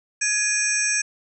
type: tone cluster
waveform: sine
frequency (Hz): 1679 / 2454 / 5630 / 6320 / 8000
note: G#6 / D#7 / F8 / G8 / B8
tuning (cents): +18 / -25 / +13 / +13 / +21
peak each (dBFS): -26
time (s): 0.21-1.02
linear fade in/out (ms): 10
effects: none